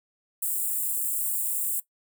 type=high-pass noise; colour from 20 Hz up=white; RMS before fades=-28 dBFS; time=0.42-1.8 s; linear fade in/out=5 ms; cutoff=7500 Hz; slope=96 dB/octave; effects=noise-tail reverb RT60 0.1 s tail -17 dB re dry